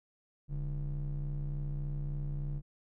triangle ring-modulated tone, 87.31 Hz, F2, in tune, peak -28 dBFS, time 0.48-2.62 s, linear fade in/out 50 ms, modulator 55.6 Hz, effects none

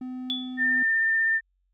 triangle tone, 254.3 Hz, C4, 49 cents flat, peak -30 dBFS, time 0.01-0.83 s, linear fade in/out 5 ms
sine tone with exponential decay, 3441 Hz, A7, 39 cents flat, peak -23 dBFS, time 0.3-0.64 s, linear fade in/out 0 ms, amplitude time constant 73 ms
sine tone with vibrato, 1800 Hz, A6, 39 cents sharp, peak -20 dBFS, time 0.57-1.41 s, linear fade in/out 50 ms, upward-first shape square, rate 16 Hz, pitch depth 8 cents each way
effects added 46 Hz sine -68 dBFS peak until 1.73 s

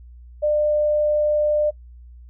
sine tone, 599 Hz, D5, 34 cents sharp, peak -16 dBFS, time 0.42-1.71 s, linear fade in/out 20 ms, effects noise-tail reverb RT60 0.1 s tail -20 dB re dry + added 60 Hz sine -40 dBFS peak until 2.29 s

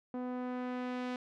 sawtooth tone with low-pass filter sweep, 250 Hz, B3, 21 cents sharp, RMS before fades -38 dBFS, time 0.14-1.16 s, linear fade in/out 2 ms, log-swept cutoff 870 to 3900 Hz, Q 0.72, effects none

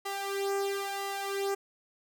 sawtooth tone with flanger, 395.9 Hz, G4, 17 cents sharp, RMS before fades -33 dBFS, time 0.05-1.55 s, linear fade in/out 10 ms, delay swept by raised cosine 1 to 2.4 ms, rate 1 Hz, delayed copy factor +0.75, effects none

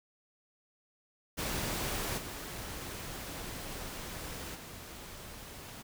pink noise with level steps, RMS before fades -35 / -42 / -47 dBFS, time 1.37-5.83 s, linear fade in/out 20 ms, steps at 2.17 / 4.54 s, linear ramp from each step 20 ms, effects none

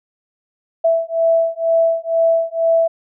sine beating tone pair, 659.3 / 661.4 Hz, E5 / E5, 0 / +6 cents, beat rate 2.1 Hz, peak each -16 dBFS, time 0.84-2.88 s, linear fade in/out 10 ms, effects none

